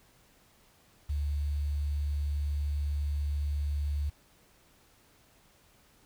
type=tone with quantisation; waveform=sine; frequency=72.7 Hz; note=D2; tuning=17 cents flat; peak=-28 dBFS; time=1.09-4.1 s; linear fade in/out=10 ms; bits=9; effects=pink hiss -63 dBFS RMS until 6.05 s